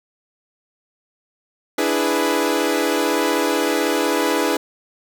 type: chord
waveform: sawtooth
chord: E dominant seventh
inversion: third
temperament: equal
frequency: 293.7 / 329.6 / 415.3 / 493.9 Hz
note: D4 / E4 / G#4 / B4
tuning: 0 / 0 / 0 / 0 cents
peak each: -19 dBFS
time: 1.78-4.57 s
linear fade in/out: 5 ms
effects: none